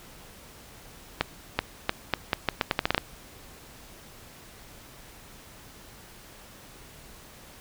accelerating click train, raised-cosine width 0.3 ms, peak -6 dBFS, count 13, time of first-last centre 1.21-2.979 s, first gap 380 ms, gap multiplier 0.8, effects pink hiss -49 dBFS RMS until 7.6 s

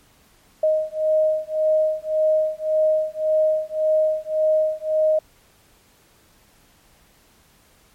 sine beating tone pair, 622.3 / 624.1 Hz, D#5 / D#5, 0 / +5 cents, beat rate 1.8 Hz, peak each -20 dBFS, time 0.63-5.19 s, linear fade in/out 5 ms, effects pink hiss -56 dBFS RMS until 7.94 s + MP3 64 kbps

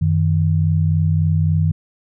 sine tone pair together, 93.29 / 156.9 Hz, F#2 / D#3, +15 / +15 cents, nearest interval major sixth, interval 900 cents, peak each -16 dBFS, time 0.01-1.72 s, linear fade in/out 10 ms, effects none

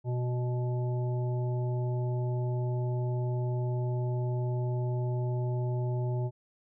harmonic tone, 123.47 Hz, B2, in tune, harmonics 1 / 3 / 5 / 7, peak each -28 / -38 / -42 / -45 dBFS, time 0.04-6.31 s, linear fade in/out 50 ms, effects none

